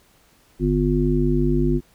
harmonic tone, 50.3 Hz, G1, 45 cents sharp, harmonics 1 / 3 / 5 / 7, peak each -22 / -22 / -22 / -22 dBFS, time 0.59-1.81 s, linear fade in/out 50 ms, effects pink hiss -57 dBFS RMS until 1.94 s

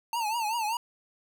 square tone with vibrato, 894 Hz, A5, 27 cents sharp, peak -28 dBFS, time 0.13-0.77 s, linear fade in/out 2 ms, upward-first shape triangle, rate 5.2 Hz, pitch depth 140 cents each way, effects none

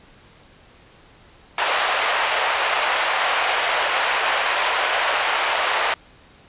pink band-pass noise, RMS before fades -21 dBFS, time 1.58-5.94 s, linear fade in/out 2 ms, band 620 to 3300 Hz, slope 24 dB/octave, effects pink hiss -50 dBFS RMS until 6.48 s + resampled to 8000 Hz

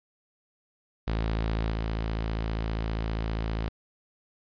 sawtooth tone with level steps, 55 Hz, A1, in tune, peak -22 / -24 dBFS, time 1.07-3.69 s, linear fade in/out 10 ms, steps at 1.7 s, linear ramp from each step 20 ms, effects resampled to 11025 Hz + 10-bit

